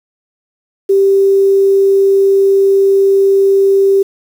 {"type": "tone with quantisation", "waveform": "sine", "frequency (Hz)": 392, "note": "G4", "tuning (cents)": 0, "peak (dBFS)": -6, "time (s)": [0.89, 4.03], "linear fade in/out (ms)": 10, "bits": 6, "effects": []}